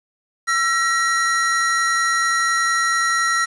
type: tone pair together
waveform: square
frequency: 1344.3 / 1900 Hz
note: E6 / A#6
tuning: +34 / +33 cents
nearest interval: tritone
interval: 599 cents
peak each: -20 dBFS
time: 0.47-3.46 s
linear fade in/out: 20 ms
effects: resampled to 22050 Hz + 7-bit